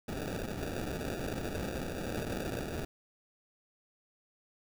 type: noise with sample-and-hold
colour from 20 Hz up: white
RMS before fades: -37 dBFS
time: 0.08-2.85 s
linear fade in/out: 5 ms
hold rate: 1050 Hz
effects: none